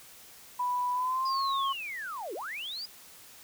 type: tone with pitch glide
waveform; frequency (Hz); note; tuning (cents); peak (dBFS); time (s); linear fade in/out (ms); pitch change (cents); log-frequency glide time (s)
sine; 987.8 to 1089.7; B5 to C#6; 0 to -30; -27; 0.59-1.73; 10; +170; 0.93-1.41
type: linear two-way sweep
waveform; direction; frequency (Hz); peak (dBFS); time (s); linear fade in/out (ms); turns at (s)
sine; down then up; 5000 to 325.2 to 5000; -35; 1.25-2.86; 10; 2.34
effects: white hiss -52 dBFS RMS until 3.43 s